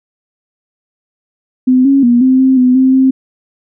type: tone with pitch steps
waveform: sine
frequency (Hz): 255.4 / 274.7 / 240.2 / 259.7 / 262.8 / 251.9 / 261.4 / 263.4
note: C4 / C#4 / B3 / C4 / C4 / B3 / C4 / C4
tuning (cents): -42 / -16 / -48 / -13 / +8 / +34 / -1 / +12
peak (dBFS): -5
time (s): 1.67-3.11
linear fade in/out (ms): 10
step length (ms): 180
effects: none